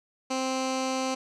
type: tone with low-pass filter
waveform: 15% pulse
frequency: 261.6 Hz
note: C4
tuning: in tune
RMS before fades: -29 dBFS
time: 0.3-1.15 s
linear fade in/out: 10 ms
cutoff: 6500 Hz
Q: 1.8
effects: none